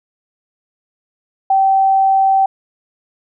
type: tone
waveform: sine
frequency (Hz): 774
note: G5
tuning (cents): -22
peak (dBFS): -9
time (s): 1.5-2.46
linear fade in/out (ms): 5
effects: none